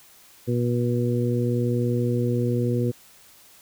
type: harmonic tone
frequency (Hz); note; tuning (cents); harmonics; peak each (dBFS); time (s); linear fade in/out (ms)
120.8; B2; -38; 1 / 2 / 3 / 4; -23 / -26 / -28 / -29; 0.47-2.92; 20
effects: white hiss -52 dBFS RMS until 3.61 s